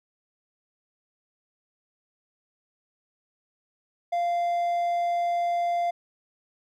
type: tone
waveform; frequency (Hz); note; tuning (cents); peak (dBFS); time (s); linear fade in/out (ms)
triangle; 694; F5; -11; -21; 4.12-5.91; 10
effects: none